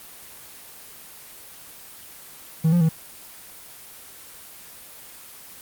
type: tone with pitch steps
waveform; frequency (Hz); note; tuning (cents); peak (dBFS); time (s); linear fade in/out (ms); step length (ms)
triangle; 160.6 / 174 / 161; E3 / F3 / E3; -45 / -6 / -41; -13; 2.64-2.892; 10; 84
effects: white hiss -43 dBFS RMS until 5.61 s + Opus 24 kbps